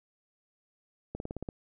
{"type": "slowing click train", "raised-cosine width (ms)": 2, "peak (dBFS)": -23, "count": 7, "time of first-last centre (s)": [1.15, 1.488], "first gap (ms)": 51, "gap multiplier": 1.04, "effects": []}